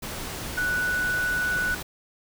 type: tone in noise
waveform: sine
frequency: 1480 Hz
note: F#6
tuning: in tune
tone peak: -23 dBFS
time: 0.57-1.75 s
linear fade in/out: 10 ms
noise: pink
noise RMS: -34 dBFS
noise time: 0.02-1.83 s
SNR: +8 dB
effects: none